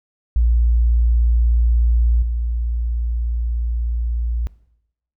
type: tone with level steps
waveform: sine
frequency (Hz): 58.3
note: A#1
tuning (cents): +1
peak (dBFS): -12 / -18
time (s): 0.36-4.47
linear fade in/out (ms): 0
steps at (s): 2.22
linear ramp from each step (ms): 5
effects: noise-tail reverb RT60 0.8 s tail -20 dB re dry